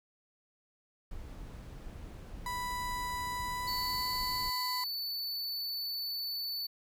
brown noise, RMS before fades -45 dBFS, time 1.11-4.5 s, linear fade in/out 2 ms
35% pulse tone with pitch glide, 987.8 to 1001 Hz, B5 to B5, 0 to +23 cents, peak -33 dBFS, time 2.46-4.84 s, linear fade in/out 2 ms, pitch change +23 cents, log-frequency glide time 3.44-4.07 s
square tone, 4488 Hz, C#8, 21 cents sharp, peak -35 dBFS, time 3.67-6.67 s, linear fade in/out 10 ms
effects none

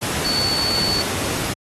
sine tone in noise, 4464 Hz, C#8, 11 cents sharp, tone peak -19 dBFS, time 0.24-1.03 s, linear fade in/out 20 ms, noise pink, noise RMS -24 dBFS, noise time 0.01-1.54 s, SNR +2 dB, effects high-pass 80 Hz 12 dB/octave + AAC 32 kbps

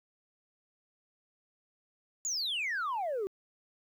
sine exponential sweep, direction down, 7140 to 370 Hz, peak -29 dBFS, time 2.25-3.27 s, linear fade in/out 0 ms, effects tanh soft clip ceiling -29 dBFS + 11-bit

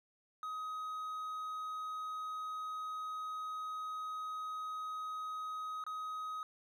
triangle tone with dropouts, 1260 Hz, D#6, 21 cents sharp, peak -37 dBFS, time 0.43-6.43 s, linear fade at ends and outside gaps 1 ms, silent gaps 5.839-5.865 s, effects none

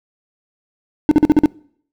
triangle tone bursts, 301.1 Hz, D4, 43 cents sharp, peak -4 dBFS, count 6, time 1.09-1.458 s, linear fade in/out 0 ms, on 23 ms, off 46 ms, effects noise-tail reverb RT60 0.6 s tail -24 dB re dry

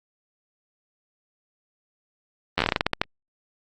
slowing click train, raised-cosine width 0.3 ms, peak -4 dBFS, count 13, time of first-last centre 2.58-3.015 s, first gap 11 ms, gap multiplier 1.2, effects Opus 32 kbps

